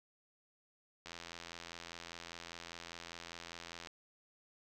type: click train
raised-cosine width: 0.2 ms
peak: -29 dBFS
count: 240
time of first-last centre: 1.06-3.872 s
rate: 85 Hz
effects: none